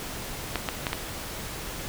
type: clicks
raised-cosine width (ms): 0.3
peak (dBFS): -10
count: 4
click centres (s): 0.557 / 0.688 / 0.868 / 0.931
effects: pink hiss -36 dBFS RMS until 1.88 s